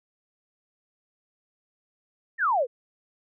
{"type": "exponential sweep", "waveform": "sine", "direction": "down", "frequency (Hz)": [1900, 449.4], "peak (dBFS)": -20, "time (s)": [2.38, 2.67], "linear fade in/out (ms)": 50, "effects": []}